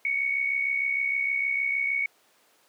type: tone with amplitude modulation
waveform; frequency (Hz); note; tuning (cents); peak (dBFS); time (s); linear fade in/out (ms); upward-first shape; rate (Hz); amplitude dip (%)
sine; 2227; C#7; +7; -21; 0.05-2.06; 2; sine; 66.5; 60
effects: pink hiss -62 dBFS RMS until 2.68 s + high-pass 400 Hz 12 dB/octave